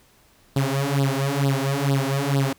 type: tone with flanger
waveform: sawtooth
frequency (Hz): 138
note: C#3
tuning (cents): -7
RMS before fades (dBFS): -22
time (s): 0.56-2.53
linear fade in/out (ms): 5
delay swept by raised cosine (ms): 0.22 to 5.62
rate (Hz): 2.2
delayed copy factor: +1
effects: pink hiss -57 dBFS RMS until 2.58 s